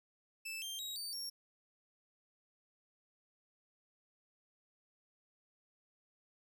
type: tone with pitch steps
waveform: sawtooth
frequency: 2637 / 3172 / 3816 / 4591 / 5523 Hz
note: E7 / G7 / A#7 / D8 / F8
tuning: 0 / +20 / +40 / -40 / -20 cents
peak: -38 dBFS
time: 0.45-1.3 s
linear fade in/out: 10 ms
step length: 170 ms
effects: none